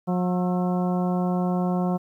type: harmonic tone with a mistuned harmonic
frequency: 180 Hz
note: F#3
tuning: 47 cents flat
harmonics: 1 / 2 / 3 / 4 / 5 / 6 / 7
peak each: -22 / -31 / -33 / -31 / -38 / -38 / -42 dBFS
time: 0.07-1.98 s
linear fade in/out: 20 ms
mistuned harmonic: 7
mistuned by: +87 cents
effects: 10-bit